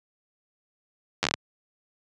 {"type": "slowing click train", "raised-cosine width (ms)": 0.2, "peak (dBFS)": -5, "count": 7, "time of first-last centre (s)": [1.23, 1.34], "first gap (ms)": 10, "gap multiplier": 1.24, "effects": ["high-pass 100 Hz 12 dB/octave", "resampled to 22050 Hz"]}